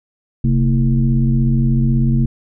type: tone with frequency modulation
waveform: sine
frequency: 132.8 Hz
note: C3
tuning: 26 cents sharp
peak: -11 dBFS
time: 0.44-2.26 s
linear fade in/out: 5 ms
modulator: 94 Hz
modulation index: 1.1
effects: none